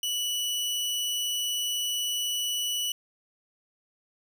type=tone; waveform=sawtooth; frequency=2954 Hz; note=F#7; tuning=3 cents flat; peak=-24 dBFS; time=0.03-2.92 s; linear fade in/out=2 ms; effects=none